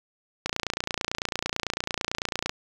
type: click train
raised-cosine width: 0.2 ms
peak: -9 dBFS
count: 60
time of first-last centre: 0.46-2.494 s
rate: 29 Hz
effects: 7-bit